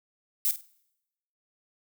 violet noise with echo, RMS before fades -25 dBFS, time 0.45-0.51 s, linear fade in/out 0 ms, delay 50 ms, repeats 3, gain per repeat -12 dB, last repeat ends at 0.66 s, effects noise-tail reverb RT60 0.9 s tail -24 dB re dry

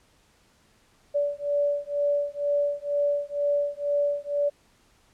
sine beating tone pair, 576 / 578.1 Hz, D5 / D5, -34 / -27 cents, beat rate 2.1 Hz, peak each -26 dBFS, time 1.14-4.5 s, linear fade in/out 20 ms, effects pink hiss -62 dBFS RMS until 5.13 s + low-pass 10000 Hz 12 dB/octave

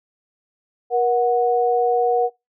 sine tone pair together, 476.4 / 735.9 Hz, A#4 / F#5, +38 / -10 cents, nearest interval minor sixth, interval 752 cents, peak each -18 dBFS, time 0.9-2.3 s, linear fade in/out 50 ms, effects noise-tail reverb RT60 0.2 s tail -24 dB re dry

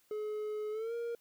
triangle tone with pitch glide, 425.2 to 469.1 Hz, G#4 to A#4, +41 to +11 cents, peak -33 dBFS, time 0.11-1.15 s, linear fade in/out 2 ms, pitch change +170 cents, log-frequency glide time 0.71-0.94 s, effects white hiss -70 dBFS RMS until 1.2 s

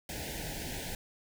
pink band-stop noise, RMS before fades -39 dBFS, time 0.09-0.95 s, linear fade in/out 2 ms, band 920 to 1500 Hz, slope 96 dB/octave, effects none

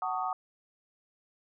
sine chord, D# half-diminished seventh, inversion first, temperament just, 746.7 / 896 / 1120.1 / 1244.5 Hz, F#5 / A5 / C#6 / D#6, +16 / +31 / +18 / 0 cents, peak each -33 / -37 / -37 / -35 dBFS, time 0.02-0.33 s, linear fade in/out 2 ms, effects none

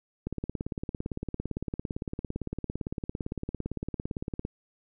click train, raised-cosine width 3 ms, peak -19 dBFS, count 75, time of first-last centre 0.27-4.451 s, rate 17.7 Hz, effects none

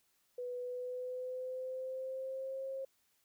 sine tone with pitch glide, 493.9 to 535.5 Hz, B4 to C5, 0 to +40 cents, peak -38 dBFS, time 0.38-2.85 s, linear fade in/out 5 ms, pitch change +140 cents, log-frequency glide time 0.59-2.65 s, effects white hiss -75 dBFS RMS until 3.24 s

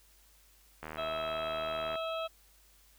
click train, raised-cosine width 0.5 ms, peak -26 dBFS, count 89, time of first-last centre 0.83-1.955 s, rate 78.2 Hz
harmonic tone, 651 Hz, E5, 22 cents flat, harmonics 1 / 2 / 4 / 5 / 6, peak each -35 / -39 / -45 / -45 / -49 dBFS, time 0.97-2.28 s, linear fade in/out 20 ms
effects added 50 Hz sine -64 dBFS peak until 2.98 s + white hiss -64 dBFS RMS until 2.98 s

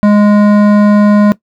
sine tone with hard clipping, 207.2 Hz, G#3, 4 cents flat, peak -6 dBFS, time 0.03-1.32 s, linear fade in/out 0 ms, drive 13 dB, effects noise-tail reverb RT60 0.1 s tail -18 dB re dry

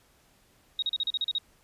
sine tone bursts, 3772 Hz, A#7, 20 cents sharp, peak -25 dBFS, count 9, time 0.79-1.383 s, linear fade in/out 2 ms, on 33 ms, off 37 ms, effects pink hiss -63 dBFS RMS until 1.63 s + resampled to 32000 Hz

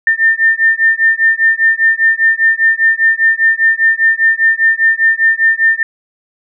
sine beating tone pair, 1800 / 1805 Hz, A6 / A6, +39 / +44 cents, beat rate 5 Hz, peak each -11 dBFS, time 0.07-5.83 s, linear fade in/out 2 ms, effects none

